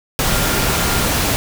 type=tone in noise; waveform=sine; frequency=1396.9 Hz; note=F6; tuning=in tune; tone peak=-28 dBFS; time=0.26-1.06 s; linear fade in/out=0 ms; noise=pink; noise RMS=-17 dBFS; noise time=0.19-1.36 s; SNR=-14 dB; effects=none